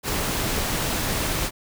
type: noise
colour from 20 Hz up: pink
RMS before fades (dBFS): -25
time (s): 0.03-1.51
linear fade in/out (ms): 50
effects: none